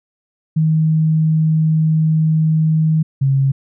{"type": "tone pair in turn", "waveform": "sine", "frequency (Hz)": [157.9, 136.3], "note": ["D#3", "C#3"], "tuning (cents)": [26, -29], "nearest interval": "minor third", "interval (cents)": 255, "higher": "first", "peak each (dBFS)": -11, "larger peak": "neither", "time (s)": [[0.56, 3.03], [3.21, 3.52]], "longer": "first", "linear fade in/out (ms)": 10, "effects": []}